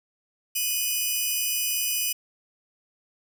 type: tone pair together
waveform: 5% pulse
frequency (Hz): 2489 / 2960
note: D#7 / F#7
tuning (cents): 0 / 0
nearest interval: minor third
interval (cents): 300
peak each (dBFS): -18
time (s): 0.55-2.13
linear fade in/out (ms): 10
effects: none